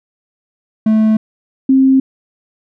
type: tone pair in turn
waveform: triangle / sine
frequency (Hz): 218 / 265.7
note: A3 / C4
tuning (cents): -16 / +27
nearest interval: minor third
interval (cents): 343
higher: second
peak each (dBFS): -6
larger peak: neither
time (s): 0.86-1.17 / 1.69-2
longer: neither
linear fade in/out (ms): 5
effects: none